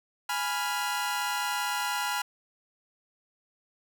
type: chord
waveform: sawtooth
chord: F diminished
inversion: first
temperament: equal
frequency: 830.6 / 987.8 / 1396.9 Hz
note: Ab5 / Cb6 / F6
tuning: 0 / 0 / 0 cents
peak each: -29 dBFS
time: 0.29-2.22 s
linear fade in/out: 5 ms
effects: none